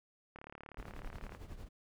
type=click train; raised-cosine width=0.5 ms; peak=-34 dBFS; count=37; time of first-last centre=0.36-1.349 s; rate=36.4 Hz
type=noise with tremolo; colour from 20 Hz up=brown; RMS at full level=-44 dBFS; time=0.77-1.69 s; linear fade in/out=20 ms; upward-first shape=triangle; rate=11 Hz; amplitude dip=75%
effects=none

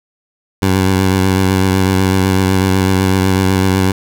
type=tone with vibrato; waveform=15% pulse; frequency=94.6 Hz; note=F#2; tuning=39 cents sharp; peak=-4 dBFS; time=0.62-3.92 s; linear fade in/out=5 ms; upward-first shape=sine; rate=8 Hz; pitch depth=32 cents each way; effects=none

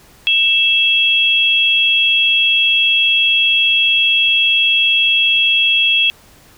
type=tone pair together; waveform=sine; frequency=2655 / 3295 Hz; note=E7 / G#7; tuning=+12 / -14 cents; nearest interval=major third; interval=374 cents; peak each=-13 dBFS; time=0.27-6.1 s; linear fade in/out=0 ms; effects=pink hiss -46 dBFS RMS until 6.57 s

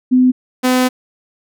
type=tone pair in turn; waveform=sine / sawtooth; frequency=253.8 / 253.8 Hz; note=B3 / B3; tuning=+47 / +47 cents; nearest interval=unison; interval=0 cents; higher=neither; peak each=-7 dBFS; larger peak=neither; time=0.11-0.32 / 0.63-0.89 s; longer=second; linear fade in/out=20 ms; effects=none

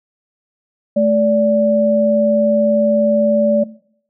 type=tone pair together; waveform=sine; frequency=217.6 / 580.9 Hz; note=A3 / D5; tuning=-19 / -19 cents; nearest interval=octave + perfect fourth; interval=1700 cents; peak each=-15 / -12 dBFS; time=0.96-3.64 s; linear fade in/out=10 ms; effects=noise-tail reverb RT60 0.6 s tail -19 dB re dry

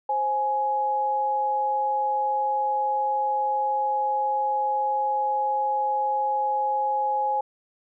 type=tone pair together; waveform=sine; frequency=527 / 836.6 Hz; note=C5 / G#5; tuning=+12 / +12 cents; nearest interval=minor sixth; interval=800 cents; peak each=-30 / -22 dBFS; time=0.09-7.41 s; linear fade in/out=5 ms; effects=none

